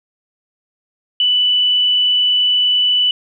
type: tone with frequency modulation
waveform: sine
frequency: 2977 Hz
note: F#7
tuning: 10 cents sharp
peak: -11 dBFS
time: 1.2-3.11 s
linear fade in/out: 2 ms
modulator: 28.7 Hz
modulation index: 0.44
effects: none